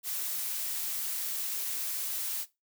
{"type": "noise", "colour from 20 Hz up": "blue", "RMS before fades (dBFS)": -34, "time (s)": [0.03, 2.46], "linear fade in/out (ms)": 50, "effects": ["noise-tail reverb RT60 0.2 s tail -17 dB re dry"]}